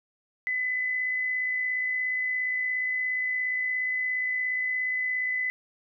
sine tone with amplitude modulation, 2011 Hz, B6, 31 cents sharp, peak -24 dBFS, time 0.47-5.5 s, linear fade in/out 0 ms, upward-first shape sine, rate 57.1 Hz, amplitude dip 30%, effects none

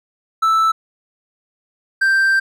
triangle tone pair in turn, 1318.5 / 1570.3 Hz, E6 / G6, 0 / +3 cents, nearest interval minor third, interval 303 cents, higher second, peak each -10 dBFS, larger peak neither, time 0.42-0.72 / 2.01-2.4 s, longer second, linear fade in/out 10 ms, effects none

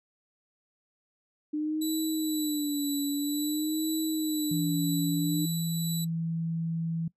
sine tone with vibrato, 300 Hz, D4, 37 cents sharp, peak -27 dBFS, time 1.53-5.46 s, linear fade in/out 10 ms, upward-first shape sine, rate 0.51 Hz, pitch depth 90 cents each way
10% pulse tone with tremolo, 3951 Hz, B7, in tune, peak -24 dBFS, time 1.81-6.05 s, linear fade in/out 10 ms, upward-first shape triangle, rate 2 Hz, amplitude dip 30%
sine tone, 164.81 Hz, E3, in tune, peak -28 dBFS, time 4.51-7.08 s, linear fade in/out 5 ms
effects noise-tail reverb RT60 0.1 s tail -21 dB re dry + resampled to 32000 Hz

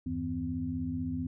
sine tone cluster, 80.9 / 96.6 / 161.5 / 255.6 Hz, E2 / G2 / E3 / C4, -32 / -25 / -35 / -40 cents, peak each -40 / -40 / -39 / -33 dBFS, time 0.06-1.27 s, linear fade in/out 5 ms, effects none

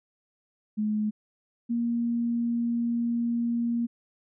sine tone pair in turn, 212.8 / 235.3 Hz, G#3 / A#3, +42 / +16 cents, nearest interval major second, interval 174 cents, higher second, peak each -24 dBFS, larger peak neither, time 0.77-1.11 / 1.69-3.87 s, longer second, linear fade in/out 20 ms, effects none

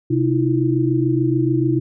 sine tone cluster, 129.6 / 314 / 340.9 Hz, C3 / D#4 / F4, -16 / +16 / -42 cents, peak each -19 / -19 / -20 dBFS, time 0.1-1.8 s, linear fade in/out 10 ms, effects none

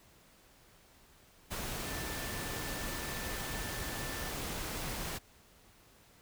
sine tone in noise, 1770 Hz, A6, 10 cents sharp, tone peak -47 dBFS, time 1.85-4.31 s, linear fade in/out 20 ms, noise pink, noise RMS -39 dBFS, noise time 1.5-5.19 s, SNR -11 dB, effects pink hiss -62 dBFS RMS until 6.21 s

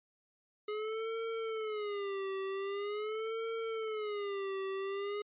square tone with vibrato, 418.5 Hz, G#4, 13 cents sharp, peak -36 dBFS, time 0.68-5.22 s, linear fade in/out 5 ms, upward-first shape sine, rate 0.44 Hz, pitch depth 140 cents each way, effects resampled to 8000 Hz

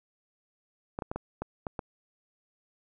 clicks, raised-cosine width 1 ms, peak -19 dBFS, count 7, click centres 0.989 / 1.022 / 1.115 / 1.16 / 1.42 / 1.668 / 1.792 s, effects none

